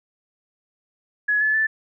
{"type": "tone with pitch steps", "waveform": "sine", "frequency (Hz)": [1687, 1726, 1756], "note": ["G#6", "A6", "A6"], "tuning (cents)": [27, -34, -4], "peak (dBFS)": -17, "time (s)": [1.28, 1.67], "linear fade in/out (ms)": 10, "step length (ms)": 130, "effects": []}